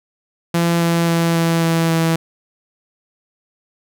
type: tone with pitch steps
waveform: sawtooth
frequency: 169.7 / 168.53 / 167.36 / 166.21 / 165.06 / 163.92 Hz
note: F3 / E3 / E3 / E3 / E3 / E3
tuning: -49 / +39 / +27 / +15 / +3 / -9 cents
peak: -10 dBFS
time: 0.54-2.16 s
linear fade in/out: 5 ms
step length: 270 ms
effects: none